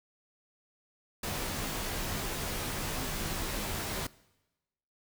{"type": "noise with comb filter", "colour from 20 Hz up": "pink", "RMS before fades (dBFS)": -35, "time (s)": [1.23, 4.07], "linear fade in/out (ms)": 5, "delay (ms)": 17, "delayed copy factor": -0.6, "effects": ["noise-tail reverb RT60 1.0 s tail -21 dB re dry"]}